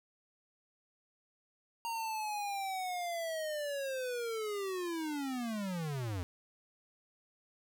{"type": "linear sweep", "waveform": "square", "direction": "down", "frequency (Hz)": [931, 83.9], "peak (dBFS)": -36, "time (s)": [1.85, 6.23], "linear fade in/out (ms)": 0, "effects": ["11-bit"]}